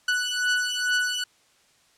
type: beating tone pair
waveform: sawtooth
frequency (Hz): 1480 / 1482.3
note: F#6 / F#6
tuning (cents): 0 / +3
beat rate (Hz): 2.3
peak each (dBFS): -22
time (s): 0.08-1.24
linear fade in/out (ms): 5
effects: white hiss -61 dBFS RMS until 1.97 s + low-pass 8000 Hz 12 dB/octave